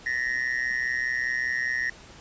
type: tone with amplitude modulation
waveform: triangle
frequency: 1861 Hz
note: A#6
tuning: 3 cents flat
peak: -19 dBFS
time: 0.06-1.9 s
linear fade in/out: 5 ms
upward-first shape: sine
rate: 125 Hz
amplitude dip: 95%
effects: pink hiss -48 dBFS RMS until 2.2 s + resampled to 16000 Hz